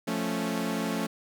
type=chord; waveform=sawtooth; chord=F augmented; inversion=none; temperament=equal; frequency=174.61 / 220 / 277.2 Hz; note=F3 / A3 / C#4; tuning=0 / 0 / 0 cents; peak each=-30 / -27 / -29 dBFS; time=0.07-1.07 s; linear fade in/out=10 ms; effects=none